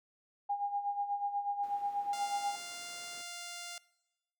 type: tone with tremolo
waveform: sine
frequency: 811 Hz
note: G#5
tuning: 41 cents flat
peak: -29 dBFS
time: 0.49-2.56 s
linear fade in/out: 10 ms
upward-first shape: sine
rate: 8.2 Hz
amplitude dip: 65%
type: noise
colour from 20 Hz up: brown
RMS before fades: -48 dBFS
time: 1.63-3.22 s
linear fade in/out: 5 ms
type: tone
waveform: 5% pulse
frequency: 698.5 Hz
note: F5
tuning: in tune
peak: -31 dBFS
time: 2.13-3.78 s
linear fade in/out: 2 ms
effects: noise-tail reverb RT60 1.0 s tail -22 dB re dry + high-pass 400 Hz 12 dB/octave